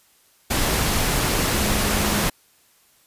sine tone in noise, 207.7 Hz, G#3, in tune, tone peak -27 dBFS, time 1.53-2.26 s, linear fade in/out 10 ms, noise pink, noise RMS -21 dBFS, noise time 0.5-2.3 s, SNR -9 dB, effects white hiss -58 dBFS RMS until 3.06 s + resampled to 32000 Hz

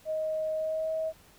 sine tone with pitch glide, 627 to 638 Hz, D#5 to D#5, +13 to +43 cents, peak -28 dBFS, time 0.05-1.13 s, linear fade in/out 50 ms, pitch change +30 cents, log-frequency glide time 0.53-0.92 s, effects pink hiss -58 dBFS RMS until 1.38 s

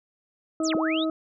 harmonic tone, 318.5 Hz, D#4, 41 cents sharp, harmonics 1 / 2 / 4, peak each -24 / -30 / -36 dBFS, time 0.6-1.1 s, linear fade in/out 2 ms
sine linear two-way sweep, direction down then up, 8390 to 155.2 to 4007 Hz, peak -28 dBFS, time 0.63-1.05 s, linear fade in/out 20 ms, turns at 0.75 s
effects none

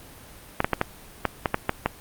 clicks, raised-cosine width 0.5 ms, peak -5 dBFS, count 9, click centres 0.604 / 0.645 / 0.733 / 0.814 / 1.253 / 1.458 / 1.544 / 1.694 / 1.86 s, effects pink hiss -46 dBFS RMS until 2 s + Opus 32 kbps

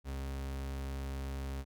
40% pulse tone, 67.7 Hz, C#2, 40 cents flat, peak -36 dBFS, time 0.04-1.65 s, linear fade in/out 50 ms, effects none

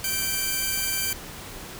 5% pulse tone pair together, 1554 / 2341 Hz, G6 / D7, -16 / -6 cents, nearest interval perfect fifth, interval 710 cents, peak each -17 dBFS, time 0.04-1.13 s, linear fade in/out 2 ms, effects pink hiss -39 dBFS RMS until 1.79 s

